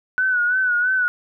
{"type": "tone with vibrato", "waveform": "sine", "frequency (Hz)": 1482, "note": "F#6", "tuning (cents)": 2, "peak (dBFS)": -16, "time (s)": [0.18, 1.08], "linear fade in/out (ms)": 0, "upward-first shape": "sine", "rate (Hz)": 3, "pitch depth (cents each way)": 59, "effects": []}